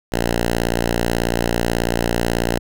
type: tone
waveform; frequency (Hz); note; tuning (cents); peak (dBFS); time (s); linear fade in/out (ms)
5% pulse; 58.27; A#1; 0; -6; 0.12-2.59; 5
effects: none